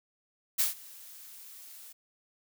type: noise with ADSR envelope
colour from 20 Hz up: blue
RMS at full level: -25 dBFS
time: 0.58-1.93 s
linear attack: 19 ms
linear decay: 140 ms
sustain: -24 dB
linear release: 16 ms
effects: none